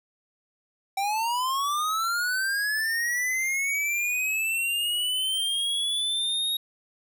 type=linear sweep; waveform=square; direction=up; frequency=769 to 3779 Hz; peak=-25 dBFS; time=0.97-6.57 s; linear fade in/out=5 ms; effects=none